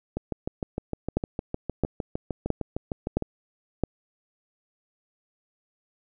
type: two click trains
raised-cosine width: 2 ms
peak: -9 / -15 dBFS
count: 5 / 21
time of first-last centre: 1.17-3.837 / 0.17-3.223 s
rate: 1.5 / 6.55 Hz
effects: none